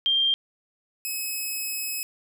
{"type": "tone pair in turn", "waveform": ["sine", "5% pulse"], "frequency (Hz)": [3184, 2563], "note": ["G7", "E7"], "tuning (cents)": [26, -49], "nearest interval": "major third", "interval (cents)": 375, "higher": "first", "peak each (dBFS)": -19, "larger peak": "neither", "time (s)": [[0.06, 0.34], [1.05, 2.03]], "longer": "second", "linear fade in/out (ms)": 0, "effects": []}